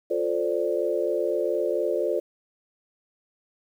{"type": "chord", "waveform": "sine", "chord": "D minor seventh", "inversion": "first", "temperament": "equal with one note detuned", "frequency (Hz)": [352.3, 440, 523.3, 587.3], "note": ["F4", "A4", "C5", "D5"], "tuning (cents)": [15, 0, 0, 0], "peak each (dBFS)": -28, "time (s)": [0.1, 2.2], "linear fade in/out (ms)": 10, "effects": ["9-bit"]}